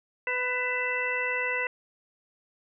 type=harmonic tone with a mistuned harmonic; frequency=498.6 Hz; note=B4; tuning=16 cents sharp; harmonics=1 / 2 / 3 / 4 / 5; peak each=-34 / -36 / -35 / -29 / -33 dBFS; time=0.27-1.67 s; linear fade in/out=2 ms; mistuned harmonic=5; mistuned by=+110 cents; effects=none